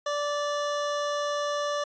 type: tone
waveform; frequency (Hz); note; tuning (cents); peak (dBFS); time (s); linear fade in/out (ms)
25% pulse; 583; D5; -13; -23; 0.06-1.84; 5
effects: resampled to 16000 Hz